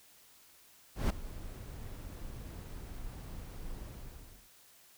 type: noise with ADSR envelope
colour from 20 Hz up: brown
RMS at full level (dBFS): -25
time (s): 0.95-4.5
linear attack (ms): 150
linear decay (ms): 6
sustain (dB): -19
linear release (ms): 630
effects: white hiss -61 dBFS RMS until 4.97 s